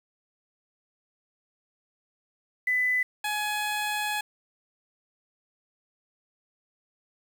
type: tone pair in turn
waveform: sine / 15% pulse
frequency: 2001 / 841.3 Hz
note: B6 / G#5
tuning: +22 / +22 cents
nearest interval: octave + minor third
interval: 1500 cents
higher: first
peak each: -22 / -21 dBFS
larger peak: second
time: 2.67-3.03 / 3.24-4.21 s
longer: second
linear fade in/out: 5 ms
effects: 8-bit